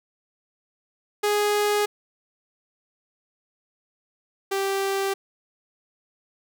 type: tone pair in turn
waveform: sawtooth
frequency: 415.1 / 391.2 Hz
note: G#4 / G4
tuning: -1 / -4 cents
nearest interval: minor second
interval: 103 cents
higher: first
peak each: -16 / -19 dBFS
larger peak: first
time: 1.23-1.86 / 4.51-5.14 s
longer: neither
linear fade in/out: 10 ms
effects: none